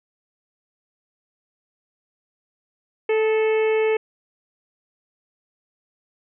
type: harmonic tone with a mistuned harmonic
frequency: 438 Hz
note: A4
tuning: 8 cents flat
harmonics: 1 / 2 / 3 / 4 / 5 / 6 / 7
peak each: -17 / -31 / -39 / -36 / -31 / -34 / -43 dBFS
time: 3.09-3.97 s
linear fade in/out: 5 ms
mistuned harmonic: 3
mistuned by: -41 cents
effects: none